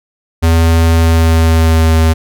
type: tone with pitch glide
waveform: square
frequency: 82.41 to 80.62 Hz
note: E2 to E2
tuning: 0 to -38 cents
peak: -7 dBFS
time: 0.42-2.14 s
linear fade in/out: 20 ms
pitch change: -38 cents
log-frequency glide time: 0.95-1.97 s
effects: none